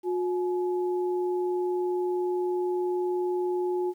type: tone pair together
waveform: sine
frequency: 360.3 / 850 Hz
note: F#4 / G#5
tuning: -46 / +40 cents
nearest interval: octave + minor third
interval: 1486 cents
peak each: -25 / -36 dBFS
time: 0.03-3.94 s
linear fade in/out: 50 ms
effects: 10-bit